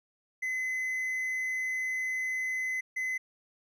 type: tone bursts at uneven times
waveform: triangle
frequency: 2034 Hz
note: C7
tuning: 50 cents flat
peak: -28 dBFS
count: 2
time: 0.42-2.81 / 2.96-3.18 s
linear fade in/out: 10 ms
effects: none